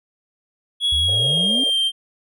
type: tone with pitch glide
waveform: triangle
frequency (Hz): 3347 to 3159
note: G#7 to G7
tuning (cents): +13 to +13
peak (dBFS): -15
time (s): 0.8-1.92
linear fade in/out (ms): 50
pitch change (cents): -100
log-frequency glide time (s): 0.91-1.78
type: exponential sweep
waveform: sine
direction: up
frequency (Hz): 66.3 to 277.2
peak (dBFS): -23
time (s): 0.92-1.64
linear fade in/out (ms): 5
type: band-pass noise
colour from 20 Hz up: white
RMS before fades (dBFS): -34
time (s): 1.08-1.7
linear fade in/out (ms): 5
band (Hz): 430 to 610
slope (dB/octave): 48
effects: none